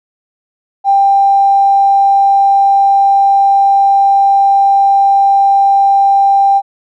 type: tone with tanh clipping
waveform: triangle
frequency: 791 Hz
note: G5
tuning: 15 cents sharp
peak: -5 dBFS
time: 0.84-6.62 s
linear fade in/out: 50 ms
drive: 3 dB
effects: none